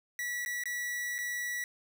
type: tone with dropouts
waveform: 45% pulse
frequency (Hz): 1943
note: B6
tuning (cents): -29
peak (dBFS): -33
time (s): 0.19-1.64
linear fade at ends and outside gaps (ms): 1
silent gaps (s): 0.45-0.46 / 0.637-0.656 / 1.182-1.187
effects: none